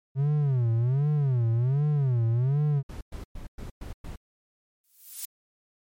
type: tone with vibrato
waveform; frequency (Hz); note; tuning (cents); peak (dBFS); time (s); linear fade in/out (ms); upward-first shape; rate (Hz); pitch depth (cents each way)
triangle; 130.81; C3; 0; -19; 0.15-2.83; 50; sine; 1.3; 240
type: noise bursts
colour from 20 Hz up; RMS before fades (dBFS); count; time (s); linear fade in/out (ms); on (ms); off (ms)
brown; -37; 6; 2.89-4.16; 5; 120; 110
type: noise with exponential growth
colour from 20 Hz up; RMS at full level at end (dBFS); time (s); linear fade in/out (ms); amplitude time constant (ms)
violet; -28; 4.84-5.25; 0; 88
effects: MP3 64 kbps